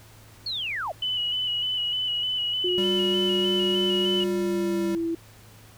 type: linear sweep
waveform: sine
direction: down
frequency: 4435 to 558 Hz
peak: -27 dBFS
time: 0.46-0.92 s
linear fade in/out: 5 ms
type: tone with vibrato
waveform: sine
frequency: 2960 Hz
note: F#7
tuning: in tune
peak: -24 dBFS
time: 1.02-4.24 s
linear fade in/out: 5 ms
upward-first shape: square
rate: 3.3 Hz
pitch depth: 27 cents each way
type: tone with pitch glide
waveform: sine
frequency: 360.2 to 332.2 Hz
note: F#4 to E4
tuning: -46 to +13 cents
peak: -24 dBFS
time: 2.64-5.15 s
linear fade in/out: 5 ms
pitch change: -141 cents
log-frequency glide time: 4.14-5.04 s
type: tone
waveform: square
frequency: 196 Hz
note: G3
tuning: in tune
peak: -29 dBFS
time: 2.78-4.95 s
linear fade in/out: 0 ms
effects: added 108 Hz sine -51 dBFS peak until 5.77 s + pink hiss -52 dBFS RMS until 5.77 s